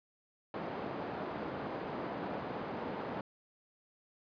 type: band-pass noise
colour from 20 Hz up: white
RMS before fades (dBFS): -40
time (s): 0.54-3.21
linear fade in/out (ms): 2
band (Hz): 140 to 740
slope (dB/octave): 12
effects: resampled to 11025 Hz